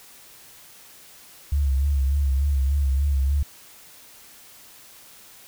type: tone with vibrato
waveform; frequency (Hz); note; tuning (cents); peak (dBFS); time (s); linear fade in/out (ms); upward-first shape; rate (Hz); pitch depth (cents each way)
sine; 69.3; C#2; 0; -18; 1.52-3.43; 5; sine; 3.4; 68
effects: white hiss -48 dBFS RMS until 5.47 s